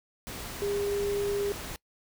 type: tone in noise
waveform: sine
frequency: 404.7 Hz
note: G#4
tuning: 45 cents flat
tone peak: -27 dBFS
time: 0.62-1.52 s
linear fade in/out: 0 ms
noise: pink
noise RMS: -39 dBFS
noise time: 0.27-1.76 s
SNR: +9 dB
effects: noise-tail reverb RT60 0.1 s tail -23 dB re dry